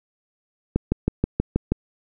click train, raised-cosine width 3 ms, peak -6 dBFS, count 7, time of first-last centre 0.76-1.72 s, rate 6.25 Hz, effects none

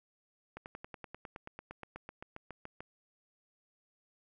slowing click train, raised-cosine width 0.5 ms, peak -29 dBFS, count 20, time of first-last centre 0.57-2.805 s, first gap 89 ms, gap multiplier 1.03, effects none

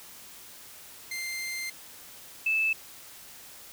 sawtooth / sine tone pair in turn, 2093 / 2626 Hz, C7 / E7, 0 / -7 cents, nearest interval major third, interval 393 cents, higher second, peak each -29 / -23 dBFS, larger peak second, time 1.11-1.7 / 2.46-2.73 s, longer first, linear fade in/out 5 ms, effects white hiss -48 dBFS RMS until 3.72 s

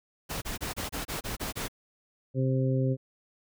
pink noise bursts, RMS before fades -34 dBFS, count 9, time 0.29-1.684 s, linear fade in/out 20 ms, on 130 ms, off 28 ms
harmonic tone, 131.3 Hz, C3, 6 cents sharp, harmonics 1 / 2 / 3 / 4, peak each -25 / -31 / -34 / -34 dBFS, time 2.34-2.97 s, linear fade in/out 50 ms
effects none

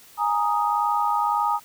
sine chord, Ab suspended second, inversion none, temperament equal, 830.6 / 932.3 / 1244.5 Hz, Ab5 / Bb5 / Eb6, 0 / 0 / 0 cents, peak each -24 dBFS, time 0.17-1.6 s, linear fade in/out 50 ms, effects white hiss -50 dBFS RMS until 1.64 s

